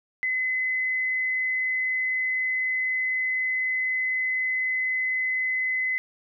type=tone; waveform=sine; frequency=2031 Hz; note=B6; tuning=48 cents sharp; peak=-23 dBFS; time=0.23-5.98 s; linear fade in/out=0 ms; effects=none